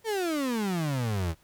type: exponential sweep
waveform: 35% pulse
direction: down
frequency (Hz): 462.4 to 77.78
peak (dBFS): -25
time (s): 0.04-1.35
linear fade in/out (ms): 50
effects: pink hiss -63 dBFS RMS until 1.43 s